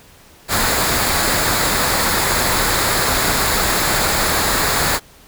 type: noise with comb filter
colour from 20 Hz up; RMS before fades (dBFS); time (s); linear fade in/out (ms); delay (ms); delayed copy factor
pink; -17; 0.48-5; 50; 0.34; -0.5
effects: pink hiss -46 dBFS RMS until 5.27 s